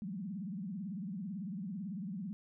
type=tone with vibrato; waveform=sine; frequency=192.3 Hz; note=G3; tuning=33 cents flat; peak=-38 dBFS; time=0.02-2.33 s; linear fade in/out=0 ms; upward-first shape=triangle; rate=18 Hz; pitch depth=280 cents each way; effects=none